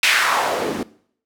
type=noise with band-pass filter sweep; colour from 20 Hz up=white; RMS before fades=-19 dBFS; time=0.03-0.83 s; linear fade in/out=2 ms; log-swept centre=2600 to 250 Hz; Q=2.2; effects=noise-tail reverb RT60 0.6 s tail -20 dB re dry